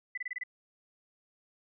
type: tone bursts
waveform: sine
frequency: 1999 Hz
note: B6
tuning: 20 cents sharp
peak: -33 dBFS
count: 6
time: 0.15-0.436 s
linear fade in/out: 5 ms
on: 26 ms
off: 26 ms
effects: none